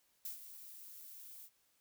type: noise with ADSR envelope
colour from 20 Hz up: violet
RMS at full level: -42 dBFS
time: 0.25-1.5 s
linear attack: 3 ms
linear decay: 120 ms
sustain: -11 dB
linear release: 60 ms
effects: white hiss -75 dBFS RMS until 1.8 s